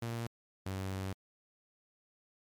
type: tone pair in turn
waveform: sawtooth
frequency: 116.5 / 95.49 Hz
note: A#2 / G2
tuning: -1 / -45 cents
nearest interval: minor third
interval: 344 cents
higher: first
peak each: -32 / -32 dBFS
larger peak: neither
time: 0.02-0.27 / 0.66-1.13 s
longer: second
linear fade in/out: 5 ms
effects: MP3 96 kbps